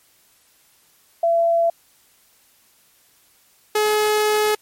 sine / sawtooth tone pair in turn, 674 / 424.6 Hz, E5 / G#4, +38 / +38 cents, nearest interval minor sixth, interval 800 cents, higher first, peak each -14 / -12 dBFS, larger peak second, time 1.23-1.7 / 3.75-4.55 s, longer second, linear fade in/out 5 ms, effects white hiss -57 dBFS RMS until 4.61 s + MP3 64 kbps

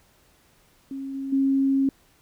sine tone with level steps, 271.3 Hz, C#4, 37 cents flat, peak -30 / -28 / -18 dBFS, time 0.91-1.89 s, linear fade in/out 2 ms, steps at 1.14 / 1.32 s, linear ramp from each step 10 ms, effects pink hiss -60 dBFS RMS until 2.21 s

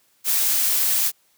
blue noise, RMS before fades -20 dBFS, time 0.24-1.12 s, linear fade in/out 50 ms, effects white hiss -62 dBFS RMS until 1.37 s + high-pass 80 Hz 12 dB/octave

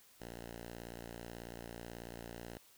5% pulse tone, 58.27 Hz, A#1, in tune, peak -35 dBFS, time 0.2-2.58 s, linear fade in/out 5 ms, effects white hiss -64 dBFS RMS until 2.77 s

